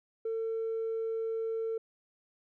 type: tone with tanh clipping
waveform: triangle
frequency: 450 Hz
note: A4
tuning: 39 cents sharp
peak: -31 dBFS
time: 0.25-1.78 s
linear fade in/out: 5 ms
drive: 5 dB
effects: none